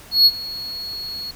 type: tone with ADSR envelope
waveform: triangle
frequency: 4338 Hz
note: C#8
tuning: 38 cents flat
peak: -6 dBFS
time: 0.11-1.31 s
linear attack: 150 ms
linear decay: 44 ms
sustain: -20 dB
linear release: 4 ms
effects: pink hiss -43 dBFS RMS until 1.35 s